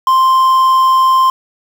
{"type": "tone with quantisation", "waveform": "triangle", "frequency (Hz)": 1046.5, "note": "C6", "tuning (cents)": 0, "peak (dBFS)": -5, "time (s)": [0.07, 1.3], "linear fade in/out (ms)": 2, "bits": 5, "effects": []}